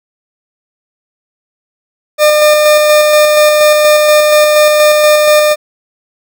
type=tone with tremolo; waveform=40% pulse; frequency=603 Hz; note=D5; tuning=46 cents sharp; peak=-3 dBFS; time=2.18-5.56 s; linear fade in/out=50 ms; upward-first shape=square; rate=4.2 Hz; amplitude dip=25%; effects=none